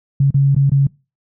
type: tone with dropouts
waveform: sine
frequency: 138.59 Hz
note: C#3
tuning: in tune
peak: -9 dBFS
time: 0.2-0.87 s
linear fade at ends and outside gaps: 5 ms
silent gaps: 0.306-0.343 / 0.549-0.563 / 0.697-0.717 s
effects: noise-tail reverb RT60 0.3 s tail -24 dB re dry